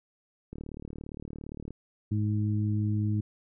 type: click train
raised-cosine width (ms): 3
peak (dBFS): -27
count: 45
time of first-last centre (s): 0.53-1.706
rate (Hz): 37.4
type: harmonic tone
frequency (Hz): 105.5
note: G#2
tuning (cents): +28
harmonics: 1 / 2 / 3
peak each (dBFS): -26 / -32 / -36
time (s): 2.11-3.21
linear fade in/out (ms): 10
effects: none